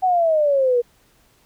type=exponential sweep; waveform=sine; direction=down; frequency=760 to 472.5 Hz; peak=-14 dBFS; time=0.02-0.82 s; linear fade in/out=20 ms; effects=pink hiss -58 dBFS RMS until 1.45 s